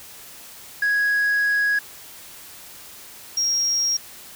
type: tone pair in turn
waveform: sine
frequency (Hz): 1661.2 / 5604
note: G#6 / F8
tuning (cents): 0 / +5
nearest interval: octave + major sixth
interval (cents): 2105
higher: second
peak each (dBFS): -15 / -17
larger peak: first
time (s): 0.82-1.79 / 3.37-3.97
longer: first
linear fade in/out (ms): 5
effects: tanh soft clip ceiling -16 dBFS + white hiss -42 dBFS RMS until 4.35 s